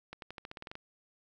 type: accelerating click train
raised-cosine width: 0.3 ms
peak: -27 dBFS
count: 11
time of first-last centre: 0.13-0.754 s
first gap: 92 ms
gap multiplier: 0.91
effects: 11-bit

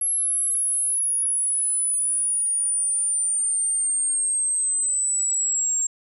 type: linear sweep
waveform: sine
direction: down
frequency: 11120 to 7459 Hz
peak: -20 dBFS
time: 0.01-5.87 s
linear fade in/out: 5 ms
effects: none

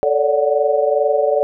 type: chord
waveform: sine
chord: D major seventh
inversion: second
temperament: equal with one note detuned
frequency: 440 / 565 / 587.3 / 740 Hz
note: A4 / C#5 / D5 / F#5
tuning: 0 / +33 / 0 / 0 cents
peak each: -18 / -18 / -18 / -22 dBFS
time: 0.03-1.43 s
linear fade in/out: 0 ms
effects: none

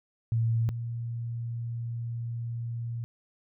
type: tone pair in turn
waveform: sine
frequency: 114.5 / 117.18 Hz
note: A#2 / A#2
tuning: -31 / +9 cents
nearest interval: unison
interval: 40 cents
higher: second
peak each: -23 / -31 dBFS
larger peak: first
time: 0.32-0.69 / 0.69-3.04 s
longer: second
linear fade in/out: 0 ms
effects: none

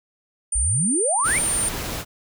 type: tone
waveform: sine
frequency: 9020 Hz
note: C#9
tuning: 29 cents sharp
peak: -20 dBFS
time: 0.52-1.69 s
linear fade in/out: 5 ms
type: exponential sweep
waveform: sine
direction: up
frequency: 47.36 to 2436 Hz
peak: -21 dBFS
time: 0.55-1.39 s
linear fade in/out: 10 ms
type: noise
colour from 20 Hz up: pink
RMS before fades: -29 dBFS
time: 1.23-2.05 s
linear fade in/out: 50 ms
effects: none

